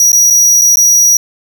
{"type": "tone with dropouts", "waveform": "45% pulse", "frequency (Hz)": 5790, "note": "F#8", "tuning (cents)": -38, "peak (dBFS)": -5, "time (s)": [0, 1.17], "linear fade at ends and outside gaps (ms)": 2, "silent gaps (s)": [[0.119, 0.129], [0.302, 0.306], [0.613, 0.617], [0.758, 0.77]], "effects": ["7-bit"]}